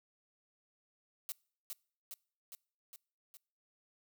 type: noise with echo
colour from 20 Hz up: blue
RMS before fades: -40 dBFS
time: 1.29-1.32 s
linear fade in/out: 0 ms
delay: 410 ms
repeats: 5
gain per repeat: -3 dB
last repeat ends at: 3.37 s
effects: noise-tail reverb RT60 0.5 s tail -26 dB re dry